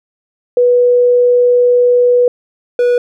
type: tone pair in turn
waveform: sine / triangle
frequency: 489.9 / 487.4 Hz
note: B4 / B4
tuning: -14 / -23 cents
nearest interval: unison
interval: 9 cents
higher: first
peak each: -6 dBFS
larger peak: neither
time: 0.57-2.28 / 2.79-2.98 s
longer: first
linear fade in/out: 2 ms
effects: none